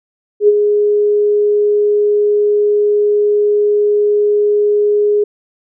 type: tone with ADSR envelope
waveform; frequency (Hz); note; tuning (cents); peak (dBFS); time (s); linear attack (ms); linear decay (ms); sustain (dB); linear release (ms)
sine; 415.3; G#4; 0; -3; 0.4-5.24; 82; 34; -6; 6
effects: none